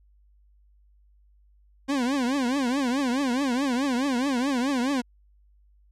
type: tone with vibrato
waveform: 40% pulse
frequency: 261.6 Hz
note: C4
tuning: in tune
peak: -22 dBFS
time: 1.88-5.02 s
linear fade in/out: 20 ms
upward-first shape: triangle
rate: 4.7 Hz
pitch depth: 200 cents each way
effects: added 50 Hz sine -56 dBFS peak until 5.91 s + low-pass 8000 Hz 12 dB/octave